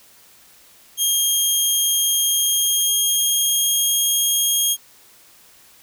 10% pulse tone with pitch glide, 3231 to 3252 Hz, G#7 to G#7, -48 to -37 cents, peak -9 dBFS, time 0.97-4.77 s, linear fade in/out 50 ms, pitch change +11 cents, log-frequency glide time 2.21-4.01 s, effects white hiss -50 dBFS RMS until 5.82 s

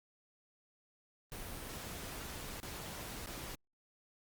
pink noise with dropouts, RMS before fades -45 dBFS, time 1.32-3.55 s, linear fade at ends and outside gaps 0 ms, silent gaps 2.601-2.63 / 3.26-3.271 s, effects Opus 32 kbps

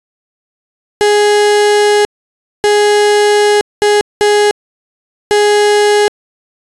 35% pulse tone bursts at uneven times, 415.3 Hz, G#4, in tune, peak -5 dBFS, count 5, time 1.01-2.05 / 2.64-3.61 / 3.82-4.01 / 4.21-4.51 / 5.31-6.08 s, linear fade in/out 0 ms, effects resampled to 24000 Hz

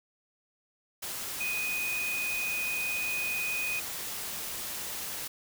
sine tone in noise, 2489 Hz, D#7, in tune, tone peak -30 dBFS, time 1.4-3.8 s, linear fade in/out 10 ms, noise white, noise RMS -37 dBFS, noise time 1.02-5.28 s, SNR +4 dB, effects none

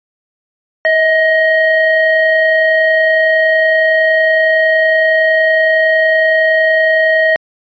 triangle ring-modulated tone, 622.3 Hz, D#5, in tune, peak -3 dBFS, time 0.85-7.36 s, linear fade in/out 0 ms, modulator 1260 Hz, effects resampled to 11025 Hz

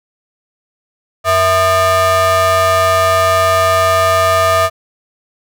square ring-modulated tone, 282.3 Hz, C#4, 32 cents sharp, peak -7 dBFS, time 1.24-4.7 s, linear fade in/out 50 ms, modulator 938 Hz, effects none

